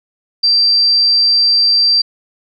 sine tone, 4699 Hz, D8, in tune, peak -8 dBFS, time 0.43-2.02 s, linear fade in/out 10 ms, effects none

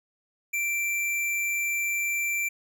square tone, 2349 Hz, D7, in tune, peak -26 dBFS, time 0.53-2.49 s, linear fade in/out 10 ms, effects none

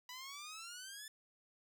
10% pulse exponential sweep, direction up, 980 to 1759 Hz, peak -39 dBFS, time 0.09-1.08 s, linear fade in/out 2 ms, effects none

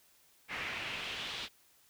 brown noise with band-pass filter sweep, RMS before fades -40 dBFS, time 0.48-1.49 s, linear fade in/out 50 ms, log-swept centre 2200 to 3600 Hz, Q 2.5, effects white hiss -66 dBFS RMS until 1.89 s

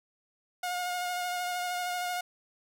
sawtooth tone with vibrato, 717 Hz, F5, 45 cents sharp, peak -27 dBFS, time 0.63-2.21 s, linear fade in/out 5 ms, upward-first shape sine, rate 13 Hz, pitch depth 19 cents each way, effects none

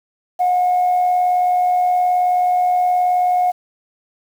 sine tone with amplitude modulation, 723 Hz, F#5, 40 cents flat, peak -10 dBFS, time 0.39-3.52 s, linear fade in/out 20 ms, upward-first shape sine, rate 78.9 Hz, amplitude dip 35%, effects tanh soft clip ceiling -9 dBFS + 7-bit

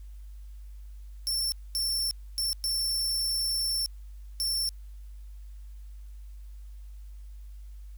sawtooth tone bursts at uneven times, 5410 Hz, E8, 44 cents sharp, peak -24 dBFS, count 5, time 1.27-1.52 / 1.75-2.11 / 2.38-2.53 / 2.64-3.86 / 4.4-4.69 s, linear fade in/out 0 ms, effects added 50 Hz sine -41 dBFS peak until 7.97 s + white hiss -67 dBFS RMS until 7.97 s

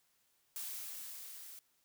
blue noise with level ramp, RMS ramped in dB -42 to -52 dBFS, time 0.56-1.59 s, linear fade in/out 0 ms, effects white hiss -75 dBFS RMS until 1.84 s

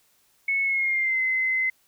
sine tone with pitch glide, 2200 to 2053 Hz, C#7 to C7, -14 to -33 cents, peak -21 dBFS, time 0.48-1.7 s, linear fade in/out 5 ms, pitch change -119 cents, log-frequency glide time 0.63-1.21 s, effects white hiss -64 dBFS RMS until 1.87 s

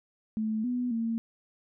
sine tone with pitch steps, 218.1 / 246.9 / 228.1 Hz, A3 / B3 / A#3, -15 / 0 / -37 cents, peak -27 dBFS, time 0.37-1.18 s, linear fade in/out 0 ms, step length 270 ms, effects none

